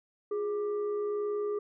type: tone with frequency modulation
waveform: sine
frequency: 415.3 Hz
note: G#4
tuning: in tune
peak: -29 dBFS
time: 0.31-1.59 s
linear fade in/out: 5 ms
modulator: 769 Hz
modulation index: 0.36
effects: none